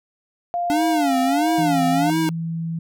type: tone with pitch glide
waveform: sine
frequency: 698.5 to 704.2 Hz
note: F5 to F5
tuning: 0 to +14 cents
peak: -20 dBFS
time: 0.54-2.1 s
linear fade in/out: 0 ms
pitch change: +14 cents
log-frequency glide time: 1-1.63 s
type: tone with vibrato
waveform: square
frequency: 288.9 Hz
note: D4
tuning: 28 cents flat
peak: -19 dBFS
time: 0.7-2.29 s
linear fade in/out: 0 ms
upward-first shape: sine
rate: 1.5 Hz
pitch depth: 190 cents each way
type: tone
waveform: sine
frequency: 164.81 Hz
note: E3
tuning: in tune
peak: -23 dBFS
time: 1.58-2.79 s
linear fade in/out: 5 ms
effects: none